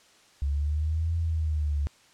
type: exponential two-way sweep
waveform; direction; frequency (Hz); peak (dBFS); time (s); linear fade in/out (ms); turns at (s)
sine; up then down; 69.3 to 83.9 to 70.9; -24; 0.42-1.87; 0; 1.16
effects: white hiss -58 dBFS RMS until 2.13 s + low-pass 7000 Hz 12 dB/octave